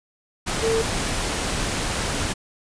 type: tone in noise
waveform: sine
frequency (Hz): 450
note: A4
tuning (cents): +39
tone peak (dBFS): -19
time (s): 0.62-0.83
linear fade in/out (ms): 20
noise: pink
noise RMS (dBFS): -25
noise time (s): 0.46-2.34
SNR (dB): +3
effects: resampled to 22050 Hz